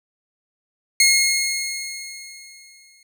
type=tone with exponential decay; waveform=15% pulse; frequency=2157 Hz; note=C#7; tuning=48 cents flat; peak=-5 dBFS; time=1-3.03 s; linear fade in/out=2 ms; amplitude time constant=440 ms; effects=none